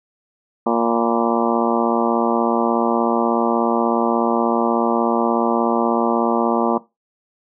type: harmonic tone with a mistuned harmonic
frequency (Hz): 116.54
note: A#2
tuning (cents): 0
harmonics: 2 / 3 / 4 / 5 / 6 / 7 / 8 / 9 / 10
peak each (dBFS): -20 / -22 / -23 / -24 / -25 / -25 / -26 / -27 / -27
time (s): 0.66-6.78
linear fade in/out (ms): 5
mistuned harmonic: 9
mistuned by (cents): -53
effects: noise-tail reverb RT60 0.2 s tail -17 dB re dry